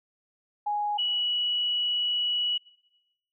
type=tone pair in turn; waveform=sine; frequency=830 / 2934 Hz; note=G#5 / F#7; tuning=-1 / -15 cents; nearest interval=octave + minor seventh; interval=2186 cents; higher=second; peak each=-25 / -24 dBFS; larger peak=second; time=0.66-0.98 / 0.98-2.58 s; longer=second; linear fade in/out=10 ms; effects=noise-tail reverb RT60 1.0 s tail -22 dB re dry